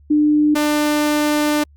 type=tone pair in turn; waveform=sine / sawtooth; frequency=299.6 / 298.4 Hz; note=D4 / D4; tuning=+35 / +28 cents; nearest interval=unison; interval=7 cents; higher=first; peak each=-11 dBFS; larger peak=neither; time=0.1-0.55 / 0.55-1.64 s; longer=second; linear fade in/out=10 ms; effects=added 72 Hz sine -45 dBFS peak until 1.76 s + Opus 48 kbps